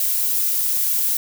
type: noise with flanger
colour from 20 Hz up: violet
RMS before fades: -20 dBFS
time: 0-1.17 s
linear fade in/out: 2 ms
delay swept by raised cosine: 1.9 to 4.7 ms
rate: 3.3 Hz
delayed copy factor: -0.7
effects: none

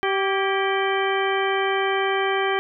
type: harmonic tone with a mistuned harmonic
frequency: 388.3 Hz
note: G4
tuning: 16 cents flat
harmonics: 1 / 2 / 3 / 4 / 5 / 6 / 8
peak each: -23 / -26 / -28 / -29 / -30 / -31 / -32 dBFS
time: 0.03-2.59 s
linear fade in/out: 0 ms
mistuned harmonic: 4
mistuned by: +56 cents
effects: none

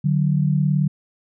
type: tone pair together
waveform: sine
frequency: 148.3 / 186.85 Hz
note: D3 / F#3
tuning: +17 / +17 cents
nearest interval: major third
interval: 400 cents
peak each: -17 / -21 dBFS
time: 0.04-0.88 s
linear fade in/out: 10 ms
effects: none

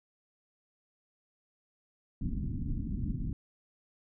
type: low-pass noise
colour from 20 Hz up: pink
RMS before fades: -34 dBFS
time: 2.21-3.33 s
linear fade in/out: 2 ms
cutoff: 280 Hz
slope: 48 dB/octave
effects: none

